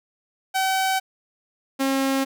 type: tone pair in turn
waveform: sawtooth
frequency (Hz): 763 / 269.8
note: G5 / C#4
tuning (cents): -47 / -47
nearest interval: octave + tritone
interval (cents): 1800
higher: first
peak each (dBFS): -16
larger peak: neither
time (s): 0.54-1 / 1.79-2.25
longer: neither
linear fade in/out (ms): 20
effects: none